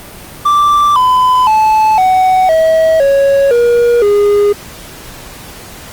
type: tone with pitch steps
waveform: triangle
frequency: 1173 / 1009.4 / 868.7 / 747.5 / 643.3 / 553.6 / 476.4 / 410 Hz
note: D6 / B5 / A5 / F#5 / E5 / C#5 / A#4 / G#4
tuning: -2 / +38 / -22 / +17 / -42 / -2 / +38 / -22 cents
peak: -4 dBFS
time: 0.45-4.53 s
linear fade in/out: 10 ms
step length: 510 ms
effects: pink hiss -31 dBFS RMS until 5.92 s + Opus 32 kbps